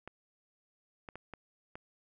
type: clicks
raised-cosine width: 0.5 ms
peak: -29 dBFS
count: 5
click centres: 0.076 / 1.088 / 1.156 / 1.337 / 1.755 s
effects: none